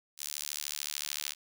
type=tone with high-pass filter sweep; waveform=sawtooth; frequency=73.42 Hz; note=D2; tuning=in tune; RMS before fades=-38 dBFS; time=0.17-1.35 s; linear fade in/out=50 ms; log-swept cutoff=5800 to 3600 Hz; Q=0.88; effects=none